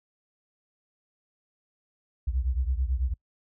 sine beating tone pair, 61.1 / 70.2 Hz, B1 / C#2, -18 / +22 cents, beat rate 9.1 Hz, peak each -25 / -28 dBFS, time 2.27-3.14 s, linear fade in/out 10 ms, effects noise-tail reverb RT60 0.1 s tail -25 dB re dry + tanh soft clip ceiling -18 dBFS

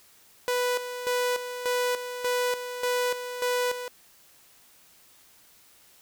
sawtooth tone with tremolo, 493.9 Hz, B4, in tune, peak -20 dBFS, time 0.48-3.88 s, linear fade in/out 0 ms, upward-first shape square, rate 1.7 Hz, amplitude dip 65%, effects white hiss -57 dBFS RMS until 6.01 s

